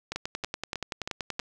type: two click trains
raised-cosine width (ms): 0.2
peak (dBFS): -14 / -15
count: 14 / 5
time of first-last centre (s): 0.16-1.398 / 0.12-1.394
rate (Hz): 10.5 / 3.14
effects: none